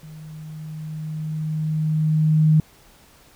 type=tone with level ramp; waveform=sine; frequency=155.56 Hz; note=D#3; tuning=in tune; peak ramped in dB=-37 to -11 dBFS; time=0.03-2.6 s; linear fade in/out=2 ms; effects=pink hiss -52 dBFS RMS until 3.35 s